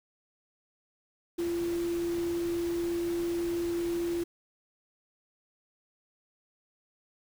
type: tone in noise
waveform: sine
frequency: 342.3 Hz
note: F4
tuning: 35 cents flat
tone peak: -28 dBFS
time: 1.38-4.24 s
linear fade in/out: 10 ms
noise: pink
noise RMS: -44 dBFS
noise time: 1.38-4.24 s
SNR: +13 dB
effects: none